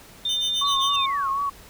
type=tone; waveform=sine; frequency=3600 Hz; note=A7; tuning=39 cents sharp; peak=-22 dBFS; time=0.25-1.06 s; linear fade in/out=5 ms
type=tone with tremolo; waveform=25% pulse; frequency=3029 Hz; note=F#7; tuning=40 cents sharp; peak=-24 dBFS; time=0.29-0.96 s; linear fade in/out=2 ms; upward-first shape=sine; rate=7.6 Hz; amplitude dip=100%
type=tone with vibrato; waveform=sine; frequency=1108.7 Hz; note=C#6; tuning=in tune; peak=-22 dBFS; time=0.61-1.5 s; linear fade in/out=10 ms; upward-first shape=sine; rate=4 Hz; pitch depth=43 cents each way
type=linear sweep; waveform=sine; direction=down; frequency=4138 to 1046.5 Hz; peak=-32 dBFS; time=0.65-1.33 s; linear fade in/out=2 ms
effects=pink hiss -47 dBFS RMS until 1.69 s